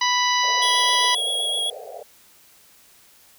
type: harmonic tone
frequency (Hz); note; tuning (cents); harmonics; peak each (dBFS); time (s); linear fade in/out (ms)
987.8; B5; 0; 1 / 2 / 3 / 4 / 5 / 6; -21 / -24 / -26 / -27 / -28 / -29; 0.01-1.15; 5
type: band-pass noise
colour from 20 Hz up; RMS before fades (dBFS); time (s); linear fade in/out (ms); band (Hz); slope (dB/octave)
white; -37; 0.43-2.03; 5; 420 to 750; 96
type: tone with vibrato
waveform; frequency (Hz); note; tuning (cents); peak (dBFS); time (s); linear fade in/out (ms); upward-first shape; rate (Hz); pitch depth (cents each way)
square; 3322; G#7; 0; -22; 0.62-1.7; 2; sine; 7.7; 16
effects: white hiss -53 dBFS RMS until 3.38 s

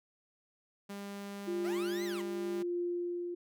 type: tone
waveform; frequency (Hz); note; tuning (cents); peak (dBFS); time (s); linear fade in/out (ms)
sawtooth; 200.5; G3; +39; -37; 0.89-2.63; 10
type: tone with tremolo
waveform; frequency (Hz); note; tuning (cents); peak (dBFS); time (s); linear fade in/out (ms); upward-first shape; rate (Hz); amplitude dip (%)
sine; 350; F4; +4; -31; 1.47-3.35; 10; triangle; 0.94; 45
type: linear two-way sweep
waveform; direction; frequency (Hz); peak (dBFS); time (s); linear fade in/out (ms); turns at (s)
20% pulse; up then down; 587.3 to 2093 to 893; -38; 1.64-2.22; 10; 2.04
effects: none

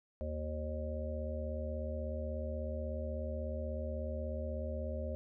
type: harmonic tone with a mistuned harmonic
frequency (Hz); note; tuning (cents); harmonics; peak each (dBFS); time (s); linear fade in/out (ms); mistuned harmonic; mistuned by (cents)
76.4; D#2; -31; 1 / 3 / 5 / 7 / 8; -38 / -45 / -51 / -43 / -44; 0.21-5.15; 0; 3; +36
effects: none

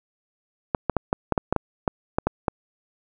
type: clicks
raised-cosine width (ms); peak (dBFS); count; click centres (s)
1; -6; 12; 0.748 / 0.897 / 0.967 / 1.129 / 1.323 / 1.378 / 1.526 / 1.563 / 1.878 / 2.185 / 2.27 / 2.482
effects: none

